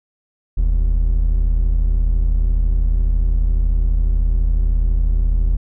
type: tone pair together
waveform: triangle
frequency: 40.91 / 72.9 Hz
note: E1 / D2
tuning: -12 / -12 cents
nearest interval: minor seventh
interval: 1000 cents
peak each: -11 / -22 dBFS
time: 0.57-5.57 s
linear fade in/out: 10 ms
effects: none